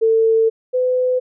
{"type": "tone pair in turn", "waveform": "sine", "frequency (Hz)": [448.1, 505.5], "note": ["A4", "B4"], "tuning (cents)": [32, 40], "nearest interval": "major second", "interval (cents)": 208, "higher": "second", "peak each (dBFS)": [-11, -14], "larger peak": "first", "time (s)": [[0.01, 0.5], [0.73, 1.2]], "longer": "first", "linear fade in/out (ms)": 20, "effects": []}